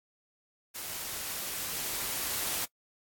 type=noise with level ramp; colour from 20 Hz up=white; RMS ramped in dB=-39 to -32 dBFS; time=0.74-2.66 s; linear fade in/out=20 ms; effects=noise-tail reverb RT60 0.1 s tail -25 dB re dry + AAC 64 kbps